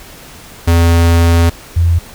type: tone pair in turn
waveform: square / sine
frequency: 84.4 / 84.88 Hz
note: E2 / F2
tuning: +41 / -49 cents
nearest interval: unison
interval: 10 cents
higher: second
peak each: -7 dBFS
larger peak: neither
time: 0.67-1.5 / 1.76-1.99 s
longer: first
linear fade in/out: 10 ms
effects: pink hiss -35 dBFS RMS until 2.14 s